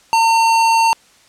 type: tone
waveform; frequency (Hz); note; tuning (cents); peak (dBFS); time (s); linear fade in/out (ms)
square; 908; A#5; -46; -11; 0.13-0.93; 0
effects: white hiss -50 dBFS RMS until 1.28 s + low-pass 8000 Hz 12 dB/octave